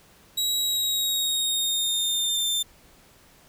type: tone with pitch glide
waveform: sawtooth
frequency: 3857 to 3578 Hz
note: B7 to A7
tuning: -42 to +28 cents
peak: -20 dBFS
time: 0.37-2.63 s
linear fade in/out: 10 ms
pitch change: -130 cents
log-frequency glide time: 0.59-2.48 s
effects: pink hiss -55 dBFS RMS until 3.48 s